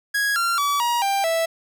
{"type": "tone with pitch steps", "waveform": "45% pulse", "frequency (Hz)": [1657, 1377.4, 1144.9, 951.7, 791.1, 657.6], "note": ["G#6", "F6", "D6", "A#5", "G5", "E5"], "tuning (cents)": [-4, -24, -44, 36, 16, -4], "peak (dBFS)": -19, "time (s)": [0.14, 1.46], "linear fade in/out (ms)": 10, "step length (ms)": 220, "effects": []}